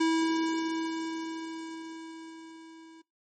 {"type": "tone with level ramp", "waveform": "square", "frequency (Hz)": 325, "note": "E4", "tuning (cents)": -24, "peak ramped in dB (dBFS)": [-23, -50], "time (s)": [0, 3.02], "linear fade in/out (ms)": 10, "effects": ["noise-tail reverb RT60 0.2 s tail -24 dB re dry", "MP3 32 kbps"]}